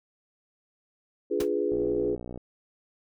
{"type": "chord", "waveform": "sine", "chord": "D diminished seventh", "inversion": "none", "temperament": "equal", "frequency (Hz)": [293.7, 349.2, 415.3, 493.9], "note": ["D4", "F4", "Ab4", "Cb5"], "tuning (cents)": [0, 0, 0, 0], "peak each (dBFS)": [-33, -30, -27, -32], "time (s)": [1.3, 2.16], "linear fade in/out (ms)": 20}
{"type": "noise with exponential decay", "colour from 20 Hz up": "pink", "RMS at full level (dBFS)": -29, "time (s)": [1.4, 1.49], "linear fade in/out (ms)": 5, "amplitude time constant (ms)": 18}
{"type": "click train", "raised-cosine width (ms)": 2, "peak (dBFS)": -26, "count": 41, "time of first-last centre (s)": [1.72, 2.376], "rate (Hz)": 61}
{"effects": []}